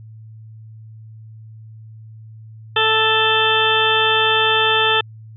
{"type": "harmonic tone with a mistuned harmonic", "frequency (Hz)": 440, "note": "A4", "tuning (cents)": 0, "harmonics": [1, 2, 3, 4, 6, 7, 8], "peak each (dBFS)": [-21, -21, -21, -21, -21, -21, -21], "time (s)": [2.76, 5.01], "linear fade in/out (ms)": 5, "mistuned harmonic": 7, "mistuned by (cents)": 25, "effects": ["added 110 Hz sine -36 dBFS peak until 5.36 s"]}